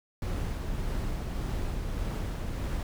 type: noise with tremolo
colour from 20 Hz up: brown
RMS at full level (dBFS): -31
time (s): 0.22-2.83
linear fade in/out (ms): 2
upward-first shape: sine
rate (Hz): 1.7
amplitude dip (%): 25
effects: none